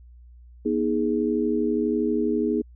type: tone cluster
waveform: sine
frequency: 241.7 / 314 / 415.6 Hz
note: B3 / D#4 / G#4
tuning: -37 / +16 / +1 cents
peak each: -25 dBFS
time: 0.65-2.62 s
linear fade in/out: 10 ms
effects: added 60 Hz sine -45 dBFS peak until 2.75 s